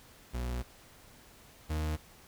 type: tone pair in turn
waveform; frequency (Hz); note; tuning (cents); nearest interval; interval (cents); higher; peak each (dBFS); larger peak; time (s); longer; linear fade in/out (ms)
40% pulse; 61 / 77.51; B1 / D#2; -21 / -6; major third; 415; second; -32 / -30; second; 0.33-0.63 / 1.69-1.97; first; 20
effects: pink hiss -57 dBFS RMS until 2.27 s